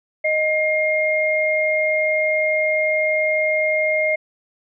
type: tone pair together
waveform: sine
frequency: 622.3 / 2127 Hz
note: D#5 / C7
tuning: 0 / +28 cents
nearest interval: octave + major sixth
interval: 2128 cents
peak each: -19 dBFS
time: 0.24-4.16 s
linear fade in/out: 10 ms
effects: none